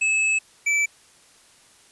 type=tone pair in turn; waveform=square; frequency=2600 / 2316 Hz; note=E7 / D7; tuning=-24 / -25 cents; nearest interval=major second; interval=201 cents; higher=first; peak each=-19 dBFS; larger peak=neither; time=0.01-0.39 / 0.66-0.86 s; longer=first; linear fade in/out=10 ms; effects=white hiss -54 dBFS RMS until 1.91 s + resampled to 24000 Hz